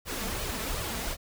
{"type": "noise with flanger", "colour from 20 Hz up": "pink", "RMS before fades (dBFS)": -33, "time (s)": [0.05, 1.17], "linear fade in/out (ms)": 50, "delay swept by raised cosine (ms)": [1.6, 4.6], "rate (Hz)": 2.7, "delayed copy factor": 0.65, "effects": []}